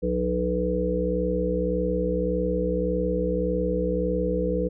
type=harmonic tone with a mistuned harmonic; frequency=61.74 Hz; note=B1; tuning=in tune; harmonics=1 / 3 / 5 / 7 / 8; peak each=-30 / -28 / -31 / -30 / -26 dBFS; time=0.02-4.69 s; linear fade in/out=20 ms; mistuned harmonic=3; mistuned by=-51 cents; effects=none